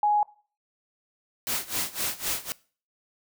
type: tone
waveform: sine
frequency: 834 Hz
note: G#5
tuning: 7 cents sharp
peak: -19 dBFS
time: 0.03-0.23 s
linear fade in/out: 2 ms
type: noise with tremolo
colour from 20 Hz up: white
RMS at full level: -27 dBFS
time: 1.47-2.52 s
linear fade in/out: 0 ms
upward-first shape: sine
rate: 3.9 Hz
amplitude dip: 90%
effects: noise-tail reverb RT60 0.4 s tail -21 dB re dry